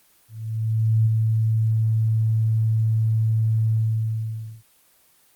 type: tone with ADSR envelope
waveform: sine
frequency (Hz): 111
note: A2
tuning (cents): +16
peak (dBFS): -14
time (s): 0.28-4.63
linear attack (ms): 780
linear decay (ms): 21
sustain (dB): -3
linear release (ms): 880
effects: white hiss -58 dBFS RMS until 5.35 s + Opus 24 kbps